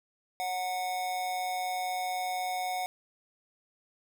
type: tone with amplitude modulation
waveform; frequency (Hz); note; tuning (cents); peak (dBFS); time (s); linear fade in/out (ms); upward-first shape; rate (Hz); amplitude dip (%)
square; 735; F#5; -12; -29; 0.4-2.86; 0; sine; 184; 50
effects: none